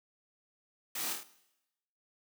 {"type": "noise with echo", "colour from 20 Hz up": "white", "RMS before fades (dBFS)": -38, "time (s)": [0.95, 1.13], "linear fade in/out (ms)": 5, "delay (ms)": 26, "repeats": 4, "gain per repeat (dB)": -3, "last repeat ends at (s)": 1.234, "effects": ["noise-tail reverb RT60 0.9 s tail -17 dB re dry", "high-pass 200 Hz 12 dB/octave"]}